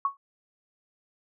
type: tone with exponential decay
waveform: sine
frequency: 1108.7 Hz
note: C#6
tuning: in tune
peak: -19 dBFS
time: 0.05-0.17 s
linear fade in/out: 2 ms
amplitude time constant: 24 ms
effects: none